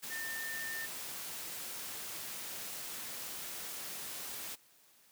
sine tone in noise, 1805 Hz, A6, 44 cents sharp, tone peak -39 dBFS, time 0.1-0.87 s, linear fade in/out 20 ms, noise white, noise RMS -43 dBFS, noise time 0.02-4.56 s, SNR +1 dB, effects white hiss -65 dBFS RMS until 5.11 s + high-pass 100 Hz 12 dB/octave

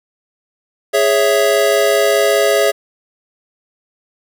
square chord, C# minor, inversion second, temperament equal, 415.3 / 554.4 / 659.3 Hz, G#4 / C#5 / E5, 0 / 0 / 0 cents, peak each -16 dBFS, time 0.93-2.72 s, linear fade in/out 20 ms, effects none

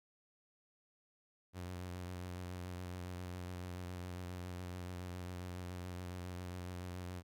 sawtooth tone with vibrato, 89.9 Hz, F#2, 49 cents flat, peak -39 dBFS, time 1.53-7.23 s, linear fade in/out 50 ms, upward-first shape sine, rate 7.2 Hz, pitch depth 30 cents each way, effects none

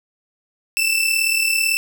sawtooth tone pair together, 2637 / 2675 Hz, E7 / E7, 0 / +25 cents, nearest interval unison, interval 25 cents, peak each -16 dBFS, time 0.77-1.77 s, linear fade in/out 0 ms, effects none

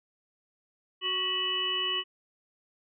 harmonic tone with a mistuned harmonic, 370 Hz, F#4, in tune, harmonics 1 / 3 / 5 / 7 / 8, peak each -39 / -37 / -39 / -39 / -28 dBFS, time 1.01-2.04 s, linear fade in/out 50 ms, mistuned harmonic 5, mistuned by +73 cents, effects none

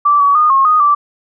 sine tone with pitch steps, 1165 / 1134 / 1225 / 1082 / 1240 / 1166 Hz, D6 / C#6 / D#6 / C#6 / D#6 / D6, -14 / +39 / -27 / -42 / -6 / -13 cents, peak -7 dBFS, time 0.05-0.95 s, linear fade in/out 10 ms, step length 150 ms, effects none

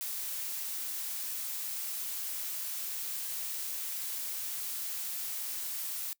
blue noise, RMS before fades -37 dBFS, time 0.01-6.13 s, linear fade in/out 0 ms, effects noise-tail reverb RT60 0.1 s tail -23 dB re dry

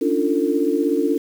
sine tone cluster, 281.3 / 297.6 / 346.3 / 448.7 Hz, C#4 / D4 / F4 / A4, +26 / +23 / -15 / +34 cents, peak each -22 dBFS, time 0.01-1.18 s, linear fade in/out 10 ms, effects 7-bit

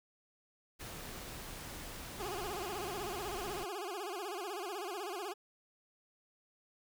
pink noise, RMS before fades -46 dBFS, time 0.79-3.65 s, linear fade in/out 20 ms
20% pulse tone with vibrato, 383.2 Hz, G4, 39 cents flat, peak -34 dBFS, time 2.19-5.34 s, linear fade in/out 20 ms, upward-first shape sine, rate 16 Hz, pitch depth 180 cents each way
effects none

